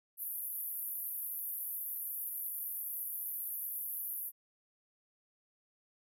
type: band-pass noise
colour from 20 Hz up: pink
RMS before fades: -40 dBFS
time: 0.17-4.32 s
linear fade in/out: 50 ms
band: 11000 to 15000 Hz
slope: 96 dB/octave
effects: none